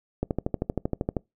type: click train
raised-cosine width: 2 ms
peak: -12 dBFS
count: 13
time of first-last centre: 0.23-1.167 s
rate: 12.8 Hz
effects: noise-tail reverb RT60 0.2 s tail -25 dB re dry